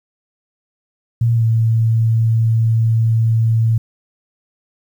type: tone with pitch glide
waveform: sine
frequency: 116.54 to 113.09 Hz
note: A#2 to A2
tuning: 0 to +48 cents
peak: -11 dBFS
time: 1.21-3.78 s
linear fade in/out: 5 ms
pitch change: -52 cents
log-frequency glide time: 1.34-1.44 s
effects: 8-bit